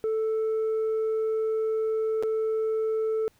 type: tone with dropouts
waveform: sine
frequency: 440 Hz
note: A4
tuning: in tune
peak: -21 dBFS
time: 0.04-3.28 s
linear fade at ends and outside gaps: 0 ms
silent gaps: 2.226-2.234 s
effects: tanh soft clip ceiling -23 dBFS + pink hiss -64 dBFS RMS until 3.39 s